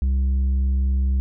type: tone with tanh clipping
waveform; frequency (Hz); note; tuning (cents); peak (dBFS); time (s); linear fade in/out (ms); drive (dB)
sine; 66; C2; +16; -18; 0.02-1.2; 0; 5
effects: none